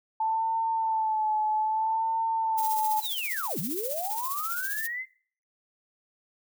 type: tone with vibrato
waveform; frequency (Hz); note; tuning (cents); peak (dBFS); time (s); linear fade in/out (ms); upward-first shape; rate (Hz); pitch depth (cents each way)
sine; 880; A5; 0; -24; 0.2-3; 5; sine; 0.62; 43
type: noise with tremolo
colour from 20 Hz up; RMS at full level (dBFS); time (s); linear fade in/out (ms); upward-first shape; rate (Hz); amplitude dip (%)
violet; -31; 2.57-4.88; 20; triangle; 15; 70
type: linear two-way sweep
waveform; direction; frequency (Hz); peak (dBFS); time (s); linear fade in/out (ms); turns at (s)
sine; down then up; 4133 to 134.8 to 2104; -31; 3.01-5.06; 50; 3.59
effects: noise-tail reverb RT60 0.5 s tail -22 dB re dry